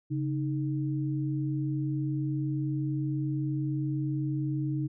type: tone pair together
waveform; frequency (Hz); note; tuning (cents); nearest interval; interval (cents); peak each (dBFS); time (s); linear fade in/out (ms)
sine; 138 / 309.4; C#3 / D#4; -7 / -10; octave + major second; 1397; -29 / -32; 0.1-4.88; 20
effects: none